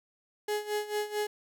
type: tone with tremolo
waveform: 35% pulse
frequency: 419.5 Hz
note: G#4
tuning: 17 cents sharp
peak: -26 dBFS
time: 0.48-1.27 s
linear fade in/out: 5 ms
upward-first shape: sine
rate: 4.5 Hz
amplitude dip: 80%
effects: none